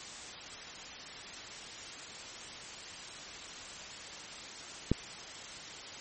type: click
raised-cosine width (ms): 3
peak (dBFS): -12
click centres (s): 4.916
effects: white hiss -45 dBFS RMS until 6 s + MP3 32 kbps